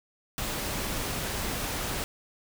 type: noise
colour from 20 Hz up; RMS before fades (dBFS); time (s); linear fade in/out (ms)
pink; -32; 0.38-2.04; 0
effects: none